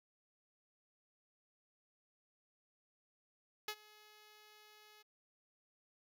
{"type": "tone with ADSR envelope", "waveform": "5% pulse", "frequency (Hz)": 423.7, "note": "G#4", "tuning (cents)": 35, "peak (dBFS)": -26, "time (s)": [3.68, 5.03], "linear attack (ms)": 4, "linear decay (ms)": 63, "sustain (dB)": -23, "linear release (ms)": 16, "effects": []}